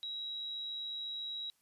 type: tone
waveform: sine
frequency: 3862 Hz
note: B7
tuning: 39 cents flat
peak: -38 dBFS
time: 0.03-1.5 s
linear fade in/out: 0 ms
effects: white hiss -74 dBFS RMS until 1.61 s + resampled to 32000 Hz